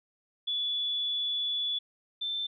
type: tone pair in turn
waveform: sine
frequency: 3435 / 3548 Hz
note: A7 / A7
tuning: -42 / +14 cents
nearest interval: minor second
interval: 56 cents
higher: second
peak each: -28 / -30 dBFS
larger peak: first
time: 0.47-1.79 / 2.21-2.47 s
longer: first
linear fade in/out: 10 ms
effects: none